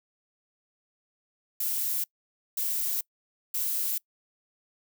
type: noise bursts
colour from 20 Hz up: violet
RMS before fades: -29 dBFS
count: 3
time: 1.6-3.98 s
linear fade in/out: 5 ms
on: 440 ms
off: 530 ms
effects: noise-tail reverb RT60 0.1 s tail -25 dB re dry